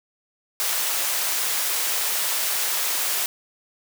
white high-pass noise, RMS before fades -24 dBFS, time 0.6-3.26 s, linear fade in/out 0 ms, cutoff 550 Hz, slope 12 dB/octave, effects none

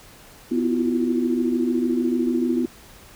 sine tone cluster, 249.2 / 326.4 / 339.9 / 366.5 Hz, B3 / E4 / F4 / F#4, +16 / -17 / -47 / -16 cents, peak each -21 / -27 / -25 / -29 dBFS, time 0.51-2.66 s, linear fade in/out 10 ms, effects pink hiss -47 dBFS RMS until 3.15 s

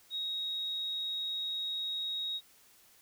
sine tone, 3776 Hz, A#7, 22 cents sharp, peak -33 dBFS, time 0.1-2.41 s, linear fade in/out 50 ms, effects white hiss -62 dBFS RMS until 3.01 s

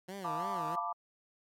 15% pulse tone with vibrato, 176.2 Hz, F3, 16 cents sharp, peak -35 dBFS, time 0.08-0.76 s, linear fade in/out 10 ms, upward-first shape sine, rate 3 Hz, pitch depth 220 cents each way
sine chord, B half-diminished seventh, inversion second, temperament equal with one note detuned, 698.5 / 882.5 / 987.8 / 1174.7 Hz, F5 / A5 / B5 / D6, 0 / +5 / 0 / 0 cents, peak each -40 / -40 / -41 / -37 dBFS, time 0.24-0.93 s, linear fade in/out 10 ms
effects AAC 64 kbps

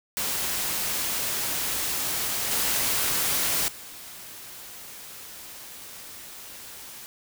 white noise with level steps, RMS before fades -28 / -25 / -42 dBFS, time 0.17-7.06 s, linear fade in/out 0 ms, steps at 2.51 / 3.68 s, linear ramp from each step 2 ms, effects none

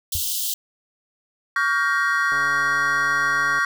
white high-pass noise, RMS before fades -25 dBFS, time 0.12-0.54 s, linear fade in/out 5 ms, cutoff 2900 Hz, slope 96 dB/octave
sine tone with exponential decay, 83.6 Hz, E2, 25 cents sharp, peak -22 dBFS, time 0.15-0.25 s, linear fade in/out 0 ms, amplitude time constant 20 ms
triangle chord, G half-diminished seventh, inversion second, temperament just, 1128.9 / 1411.2 / 1568 / 1881.6 Hz, Db6 / F6 / G6 / Bb6, +31 / +18 / 0 / +16 cents, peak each -22 dBFS, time 1.56-3.65 s, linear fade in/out 2 ms
click train, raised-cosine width 1 ms, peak -25 dBFS, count 181, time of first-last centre 2.32-3.588 s, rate 142 Hz
effects none

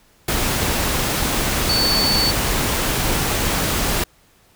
sine tone in noise, 4482 Hz, C#8, 18 cents sharp, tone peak -17 dBFS, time 1.69-2.31 s, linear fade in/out 5 ms, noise pink, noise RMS -20 dBFS, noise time 0.28-4.04 s, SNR 0 dB, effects pink hiss -55 dBFS RMS until 4.55 s

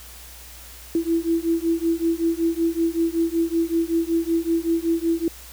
sine beating tone pair, 329.6 / 334.9 Hz, E4 / E4, 0 / +27 cents, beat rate 5.3 Hz, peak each -22 dBFS, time 0.95-5.28 s, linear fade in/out 2 ms, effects added 60 Hz sine -44 dBFS peak until 5.52 s + white hiss -43 dBFS RMS until 5.52 s

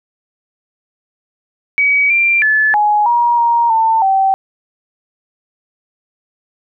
sine tone with pitch steps, 2269 / 2370 / 1730 / 837 / 951 / 939 / 895 / 773 Hz, C#7 / D7 / A6 / G#5 / A#5 / A#5 / A5 / G5, +40 / +15 / -30 / +13 / +34 / +12 / +29 / -24 cents, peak -9 dBFS, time 1.78-4.34 s, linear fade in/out 0 ms, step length 320 ms, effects none

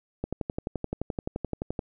click train, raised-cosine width 2 ms, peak -16 dBFS, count 19, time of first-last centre 0.24-1.792 s, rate 11.6 Hz, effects none

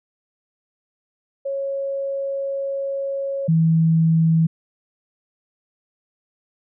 sine tone pair in turn, 550 / 162.57 Hz, C#5 / E3, -14 / -24 cents, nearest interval octave + major sixth, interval 2110 cents, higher first, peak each -22 / -13 dBFS, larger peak second, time 1.45-3.48 / 3.48-4.47 s, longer first, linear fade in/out 10 ms, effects none

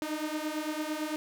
sawtooth beating tone pair, 302.7 / 311.6 Hz, D#4 / D#4, -48 / +3 cents, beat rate 8.9 Hz, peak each -31 / -31 dBFS, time 0.02-1.16 s, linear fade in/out 0 ms, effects none

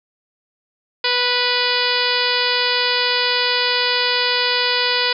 harmonic tone with a mistuned harmonic, 492.2 Hz, B4, 6 cents flat, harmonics 1 / 2 / 3 / 4 / 5 / 6 / 7 / 8 / 9 / 10, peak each -25 / -25 / -25 / -25 / -25 / -25 / -25 / -25 / -25 / -25 dBFS, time 1.04-5.13 s, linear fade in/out 5 ms, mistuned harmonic 8, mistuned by +17 cents, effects none

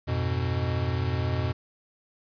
square chord, F diminished, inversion none, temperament equal with one note detuned, 87.97 / 103.83 / 123.47 Hz, F2 / Ab2 / Cb3, +13 / 0 / 0 cents, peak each -29 / -35 / -29 dBFS, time 0.07-1.53 s, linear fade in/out 20 ms, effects resampled to 11025 Hz + 10-bit

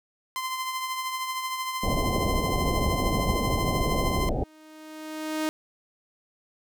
sawtooth tone with tremolo, 1036 Hz, C6, 17 cents flat, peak -23 dBFS, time 0.36-4.29 s, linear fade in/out 0 ms, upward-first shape triangle, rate 13 Hz, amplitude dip 50%
pink low-pass noise, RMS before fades -26 dBFS, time 1.83-4.44 s, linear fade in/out 5 ms, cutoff 810 Hz, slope 96 dB/octave
sawtooth tone with exponential growth, 311.1 Hz, D#4, in tune, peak -20 dBFS, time 4.06-5.49 s, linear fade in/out 0 ms, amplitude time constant 310 ms
effects none

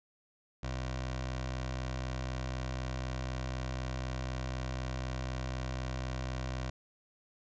15% pulse tone with notch filter, 64 Hz, C2, 38 cents flat, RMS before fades -37 dBFS, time 0.63-6.7 s, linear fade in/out 5 ms, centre 220 Hz, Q 1.4, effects resampled to 16000 Hz

